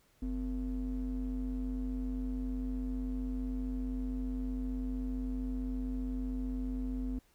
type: ring-modulated tone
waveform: triangle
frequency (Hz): 104.3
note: G#2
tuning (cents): +8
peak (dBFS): -28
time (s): 0.22-7.19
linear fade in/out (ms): 5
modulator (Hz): 152
effects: pink hiss -69 dBFS RMS until 7.34 s